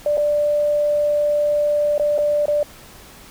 sine tone with dropouts, 590 Hz, D5, 8 cents sharp, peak -15 dBFS, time 0.06-2.63 s, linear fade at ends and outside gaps 2 ms, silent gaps 0.172-0.178 / 1.98-1.996 / 2.18-2.186 / 2.457-2.481 s, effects pink hiss -43 dBFS RMS until 3.3 s

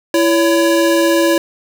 square tone pair together, 334.5 / 562.6 Hz, E4 / C#5, +25 / +26 cents, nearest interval major sixth, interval 901 cents, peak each -13 / -15 dBFS, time 0.14-1.38 s, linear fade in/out 2 ms, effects none

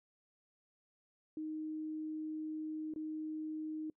sine tone with dropouts, 311.1 Hz, D#4, in tune, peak -38 dBFS, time 1.37-3.9 s, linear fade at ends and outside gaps 2 ms, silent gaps 2.938-2.96 s, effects noise-tail reverb RT60 0.1 s tail -25 dB re dry

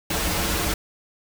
pink noise with comb filter, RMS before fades -24 dBFS, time 0.1-0.74 s, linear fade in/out 5 ms, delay 7.9 ms, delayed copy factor -0.85, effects none

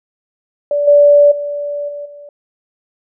sine tone with level steps, 580 Hz, D5, 22 cents flat, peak -12 / -4 / -18 / -23 / -32 dBFS, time 0.71-2.29 s, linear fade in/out 2 ms, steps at 0.87 / 1.31 / 1.88 / 2.05 s, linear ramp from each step 10 ms, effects none

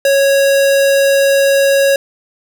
square tone, 552 Hz, C#5, 7 cents flat, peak -9 dBFS, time 0.05-1.96 s, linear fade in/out 2 ms, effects none

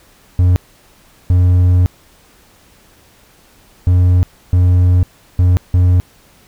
triangle tone bursts at uneven times, 90 Hz, F#2, 47 cents flat, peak -5 dBFS, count 6, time 0.39-0.56 / 1.3-1.86 / 3.87-4.23 / 4.53-5.03 / 5.39-5.57 / 5.74-6 s, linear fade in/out 0 ms, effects pink hiss -48 dBFS RMS until 6.47 s

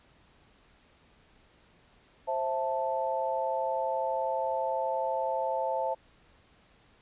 sine chord, A minor, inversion first, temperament just, 528 / 660 / 880 Hz, C5 / E5 / A5, +16 / +2 / 0 cents, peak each -32 / -33 / -31 dBFS, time 2.27-5.95 s, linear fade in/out 20 ms, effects pink hiss -62 dBFS RMS until 7.01 s + resampled to 8000 Hz

